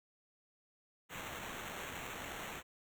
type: noise with sample-and-hold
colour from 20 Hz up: blue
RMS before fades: -45 dBFS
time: 1.09-2.63 s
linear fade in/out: 50 ms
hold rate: 4900 Hz
effects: none